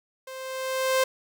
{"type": "tone with level ramp", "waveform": "sawtooth", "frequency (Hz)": 523.3, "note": "C5", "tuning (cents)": 0, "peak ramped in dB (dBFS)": [-34, -15], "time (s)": [0.27, 1.04], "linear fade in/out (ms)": 5, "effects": []}